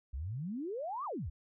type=exponential two-way sweep; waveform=sine; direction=up then down; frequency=59.3 to 1244.5 to 59.3 Hz; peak=-36 dBFS; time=0.13-1.3 s; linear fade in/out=10 ms; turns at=1.05 s; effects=none